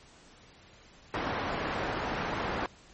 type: low-pass noise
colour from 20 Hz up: white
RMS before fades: -33 dBFS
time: 1.14-2.66 s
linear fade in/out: 0 ms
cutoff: 1300 Hz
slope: 12 dB/octave
effects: pink hiss -56 dBFS RMS until 2.93 s + MP3 32 kbps